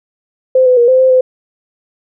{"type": "tone with pitch steps", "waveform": "sine", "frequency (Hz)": [517, 504, 476.1, 516, 520, 512], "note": ["C5", "B4", "A#4", "C5", "C5", "C5"], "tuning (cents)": [-21, 35, 37, -24, -11, -38], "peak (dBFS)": -5, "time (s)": [0.55, 1.21], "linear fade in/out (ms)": 5, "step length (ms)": 110, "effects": []}